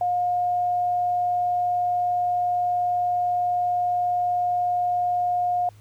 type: tone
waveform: sine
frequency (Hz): 714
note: F5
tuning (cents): +38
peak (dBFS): -20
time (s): 0.01-5.69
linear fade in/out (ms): 2
effects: added 104 Hz sine -47 dBFS peak until 5.8 s + pink hiss -58 dBFS RMS until 5.8 s